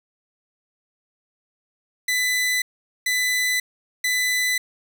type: tone bursts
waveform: sawtooth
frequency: 1999 Hz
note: B6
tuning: 20 cents sharp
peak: -16 dBFS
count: 3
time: 2.08-4.58 s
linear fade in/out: 5 ms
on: 540 ms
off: 440 ms
effects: none